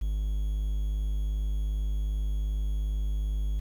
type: tone with quantisation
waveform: triangle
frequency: 51.3 Hz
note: G#1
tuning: 21 cents flat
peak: -24 dBFS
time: 0.01-3.6 s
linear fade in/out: 10 ms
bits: 9
effects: none